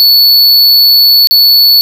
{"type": "tone with dropouts", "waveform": "square", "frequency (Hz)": 4435, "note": "C#8", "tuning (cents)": 0, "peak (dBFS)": -3, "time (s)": [0, 1.81], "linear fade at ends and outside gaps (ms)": 0, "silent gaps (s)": [1.272, 1.31], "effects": []}